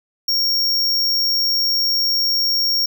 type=tone; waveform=square; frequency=5540 Hz; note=F8; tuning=15 cents flat; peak=-16 dBFS; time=0.28-2.86 s; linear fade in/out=5 ms; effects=none